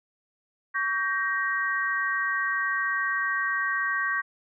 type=chord; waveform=sine; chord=G diminished; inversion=second; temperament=just; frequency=1128.9 / 1568 / 1881.6 Hz; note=Db6 / G6 / Bb6; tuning=+31 / 0 / +16 cents; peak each=-30 / -28 / -28 dBFS; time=0.74-4.22 s; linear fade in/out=20 ms; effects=none